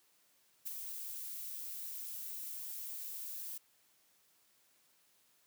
violet noise with ADSR envelope, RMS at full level -38 dBFS, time 0.65-3.58 s, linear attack 23 ms, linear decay 10 ms, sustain -6 dB, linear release 6 ms, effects white hiss -71 dBFS RMS until 5.46 s + high-pass 100 Hz 12 dB/octave

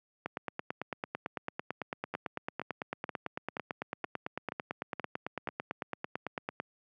two click trains, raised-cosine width 0.5 ms, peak -21 / -19 dBFS, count 8 / 58, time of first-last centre 2.14-5.473 / 0.26-6.6 s, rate 2.1 / 8.99 Hz, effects high-pass 150 Hz 12 dB/octave

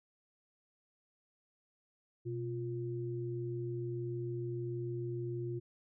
sine tone pair together, 124.1 / 350.8 Hz, B2 / F4, +9 / +8 cents, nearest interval octave + tritone, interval 1799 cents, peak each -38 / -39 dBFS, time 2.25-5.6 s, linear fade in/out 20 ms, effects none

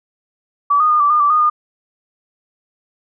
sine tone with pitch steps, 1150 / 1233 / 1218 / 1161 / 1214 / 1162 / 1230 / 1216 Hz, D6 / D#6 / D#6 / D6 / D#6 / D6 / D#6 / D#6, -37 / -16 / -37 / -20 / -43 / -19 / -20 / -40 cents, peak -10 dBFS, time 0.7-1.5 s, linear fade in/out 10 ms, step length 100 ms, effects none

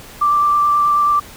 sine tone with vibrato, 1174.7 Hz, D6, in tune, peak -11 dBFS, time 0.21-1.2 s, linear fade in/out 10 ms, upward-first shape sine, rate 9.3 Hz, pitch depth 11 cents each way, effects pink hiss -38 dBFS RMS until 1.36 s

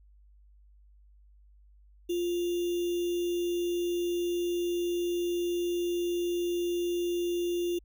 sine tone with sample-and-hold, 349.2 Hz, F4, in tune, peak -27 dBFS, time 2.09-7.79 s, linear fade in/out 10 ms, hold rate 3150 Hz, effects added 50 Hz sine -55 dBFS peak until 7.84 s

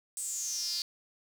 sawtooth tone with high-pass filter sweep, 349.5 Hz, F4, 1 cent sharp, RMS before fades -35 dBFS, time 0.17-0.82 s, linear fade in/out 0 ms, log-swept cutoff 8400 to 4500 Hz, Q 8.6, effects none

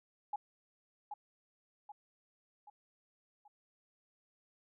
sine tone with echo, 830.6 Hz, G#5, in tune, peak -34 dBFS, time 0.33-0.36 s, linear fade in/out 5 ms, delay 780 ms, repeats 4, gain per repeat -6 dB, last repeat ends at 3.48 s, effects none

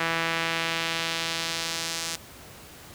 sawtooth tone with band-pass filter sweep, 165.1 Hz, E3, 3 cents sharp, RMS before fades -29 dBFS, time 0-2.16 s, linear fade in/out 5 ms, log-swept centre 1900 to 6300 Hz, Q 1.1, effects pink hiss -46 dBFS RMS until 2.94 s + high-pass 60 Hz 12 dB/octave

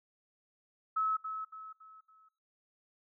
sine tone with echo, 1294 Hz, E6, 32 cents flat, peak -28 dBFS, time 0.96-1.17 s, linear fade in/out 10 ms, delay 280 ms, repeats 4, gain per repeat -8 dB, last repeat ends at 2.29 s, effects noise-tail reverb RT60 0.6 s tail -23 dB re dry

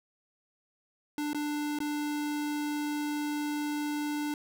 square tone with dropouts, 295.9 Hz, D4, 13 cents sharp, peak -31 dBFS, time 1.18-4.34 s, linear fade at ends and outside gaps 1 ms, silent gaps 1.332-1.346 / 1.788-1.803 s, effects none

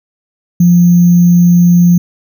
sine tone with sample-and-hold, 174.61 Hz, F3, in tune, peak -3 dBFS, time 0.6-1.98 s, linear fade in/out 5 ms, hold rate 6300 Hz, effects none

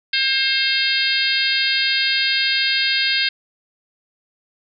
harmonic tone with a mistuned harmonic, 533 Hz, C5, 32 cents sharp, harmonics 3 / 4 / 5 / 6 / 7 / 8 / 9, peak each -24 / -24 / -24 / -24 / -24 / -24 / -24 dBFS, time 0.13-3.29 s, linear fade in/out 5 ms, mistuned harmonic 7, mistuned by -16 cents, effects none

